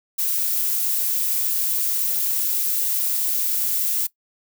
violet noise, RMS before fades -22 dBFS, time 0.18-4.07 s, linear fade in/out 10 ms, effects noise-tail reverb RT60 0.1 s tail -19 dB re dry

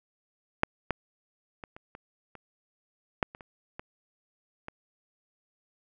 clicks, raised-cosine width 0.5 ms, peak -6 / -12 / -25 / -30 / -28 / -30 / -9 / -28 / -30 / -23 / -23 dBFS, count 11, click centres 0.634 / 0.907 / 1.638 / 1.765 / 1.951 / 2.353 / 3.228 / 3.349 / 3.408 / 3.795 / 4.684 s, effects none

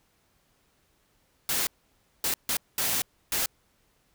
white noise bursts at uneven times, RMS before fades -27 dBFS, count 5, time 1.49-1.67 / 2.24-2.34 / 2.49-2.57 / 2.78-3.02 / 3.32-3.46 s, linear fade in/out 2 ms, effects pink hiss -68 dBFS RMS until 4.14 s

